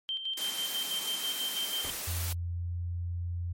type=tone with tremolo; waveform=sine; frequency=3136 Hz; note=G7; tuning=in tune; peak=-30 dBFS; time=0.09-1.9 s; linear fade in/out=0 ms; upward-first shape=square; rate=6.1 Hz; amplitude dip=55%
type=high-pass noise; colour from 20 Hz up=white; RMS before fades=-37 dBFS; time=0.37-2.33 s; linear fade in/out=5 ms; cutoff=160 Hz; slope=48 dB/octave
type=noise with exponential decay; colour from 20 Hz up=pink; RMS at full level=-37 dBFS; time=1.84-2.18 s; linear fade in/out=5 ms; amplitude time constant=72 ms
type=tone with pitch glide; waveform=sine; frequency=86 to 86.95 Hz; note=F2 to F2; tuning=-26 to -7 cents; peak=-31 dBFS; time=2.07-3.53 s; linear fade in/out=10 ms; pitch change=+19 cents; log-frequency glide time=2.33-2.72 s
effects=MP3 64 kbps